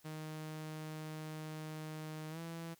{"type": "tone with pitch glide", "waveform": "sawtooth", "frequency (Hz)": [155.7, 165.91], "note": ["D#3", "E3"], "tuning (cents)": [2, 11], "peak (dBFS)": -39, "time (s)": [0.04, 2.75], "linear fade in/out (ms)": 20, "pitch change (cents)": 109, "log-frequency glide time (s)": [2.3, 2.39], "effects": ["white hiss -68 dBFS RMS until 2.79 s"]}